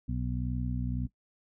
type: harmonic tone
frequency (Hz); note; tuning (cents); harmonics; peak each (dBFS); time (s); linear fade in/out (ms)
61.74; B1; 0; 1 / 2 / 3 / 4; -34 / -34 / -39 / -37; 0.08-1.07; 10
effects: noise-tail reverb RT60 0.1 s tail -17 dB re dry